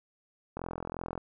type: click train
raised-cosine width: 1 ms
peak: -22 dBFS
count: 27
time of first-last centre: 0.57-1.177 s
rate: 42.8 Hz
effects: none